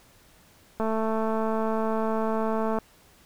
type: click train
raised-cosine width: 1 ms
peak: -15 dBFS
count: 440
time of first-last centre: 0.8-2.786 s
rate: 221 Hz
effects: pink hiss -57 dBFS RMS until 3.25 s